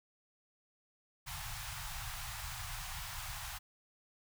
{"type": "band-stop noise", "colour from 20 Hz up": "pink", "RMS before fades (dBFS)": -43, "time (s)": [1.26, 3.59], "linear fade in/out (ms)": 20, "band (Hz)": [140, 740], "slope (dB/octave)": 48, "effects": []}